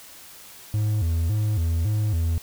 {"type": "tone with vibrato", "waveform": "triangle", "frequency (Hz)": 93.9, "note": "F#2", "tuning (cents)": 26, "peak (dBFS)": -18, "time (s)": [0.74, 2.38], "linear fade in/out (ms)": 0, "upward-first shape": "square", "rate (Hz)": 1.8, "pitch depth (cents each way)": 220, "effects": ["white hiss -45 dBFS RMS until 2.42 s"]}